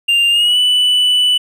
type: tone with pitch glide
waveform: triangle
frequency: 2794 to 2977 Hz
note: F7 to F#7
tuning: 0 to +10 cents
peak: -8 dBFS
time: 0.08-1.38 s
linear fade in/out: 10 ms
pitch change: +110 cents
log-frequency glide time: 0.3-0.58 s
effects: none